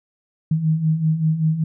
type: beating tone pair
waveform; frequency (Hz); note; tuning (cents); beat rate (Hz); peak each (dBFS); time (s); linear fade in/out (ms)
sine; 154.5 / 159.7; D#3 / D#3; -12 / +45; 5.2; -23 / -17; 0.51-1.64; 5
effects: none